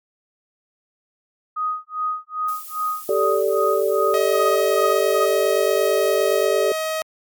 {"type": "tone with tremolo", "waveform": "sine", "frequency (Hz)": 1248, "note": "D#6", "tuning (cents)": 5, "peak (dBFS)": -19, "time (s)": [1.56, 5.26], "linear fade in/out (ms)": 10, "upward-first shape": "sine", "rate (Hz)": 2.5, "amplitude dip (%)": 100}
{"type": "noise", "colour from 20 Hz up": "violet", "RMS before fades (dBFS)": -36, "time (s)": [2.48, 6.46], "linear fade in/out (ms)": 5}
{"type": "chord", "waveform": "sine", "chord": "G suspended second", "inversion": "none", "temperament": "equal with one note detuned", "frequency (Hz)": [392, 440, 582.6], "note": ["G4", "A4", "D5"], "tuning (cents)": [0, 0, -14], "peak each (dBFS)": -21, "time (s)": [3.09, 6.72], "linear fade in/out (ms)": 2}
{"type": "tone", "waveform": "sawtooth", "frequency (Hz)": 632, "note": "D#5", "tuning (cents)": 27, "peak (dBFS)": -18, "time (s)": [4.14, 7.02], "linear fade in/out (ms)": 0}
{"effects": ["MP3 96 kbps"]}